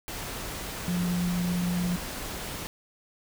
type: tone in noise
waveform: sine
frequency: 176.8 Hz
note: F3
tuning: 22 cents sharp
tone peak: -25 dBFS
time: 0.88-1.96 s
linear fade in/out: 0 ms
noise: pink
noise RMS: -36 dBFS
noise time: 0.08-2.67 s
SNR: +8 dB
effects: none